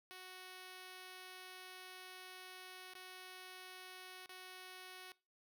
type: tone with dropouts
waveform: 5% pulse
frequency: 370 Hz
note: F#4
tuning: in tune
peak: -40 dBFS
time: 0.11-5.12 s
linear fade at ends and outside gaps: 0 ms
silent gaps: 2.935-2.951 / 4.259-4.293 s
effects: noise-tail reverb RT60 0.3 s tail -21 dB re dry